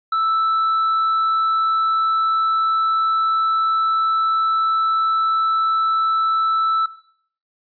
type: tone with tanh clipping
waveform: sine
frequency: 1318.5 Hz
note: E6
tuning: in tune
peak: -17 dBFS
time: 0.12-6.86 s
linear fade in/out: 5 ms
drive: 4 dB
effects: noise-tail reverb RT60 0.6 s tail -17 dB re dry + resampled to 11025 Hz